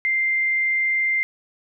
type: tone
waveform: sine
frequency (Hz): 2093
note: C7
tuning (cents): 0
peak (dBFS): -18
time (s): 0.05-1.23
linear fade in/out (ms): 0
effects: none